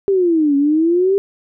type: exponential two-way sweep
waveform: sine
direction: down then up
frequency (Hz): 402 to 276.9 to 402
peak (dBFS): -11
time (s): 0.08-1.18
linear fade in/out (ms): 0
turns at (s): 0.56
effects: none